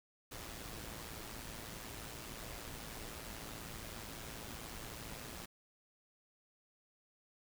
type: noise with amplitude modulation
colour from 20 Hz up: pink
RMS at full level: -45 dBFS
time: 0.31-5.46 s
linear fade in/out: 10 ms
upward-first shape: sine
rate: 112 Hz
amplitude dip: 55%
effects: none